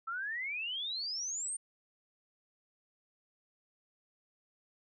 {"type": "exponential sweep", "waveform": "sine", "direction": "up", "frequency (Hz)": [1306, 9000], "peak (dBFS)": -35, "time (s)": [0.07, 1.57], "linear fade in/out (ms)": 10, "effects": []}